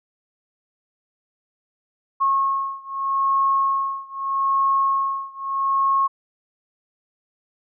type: beating tone pair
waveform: sine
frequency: 1089 / 1089.8 Hz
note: C#6 / C#6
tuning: -31 / -30 cents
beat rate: 0.8 Hz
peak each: -21 / -22 dBFS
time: 2.2-6.08 s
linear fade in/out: 20 ms
effects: none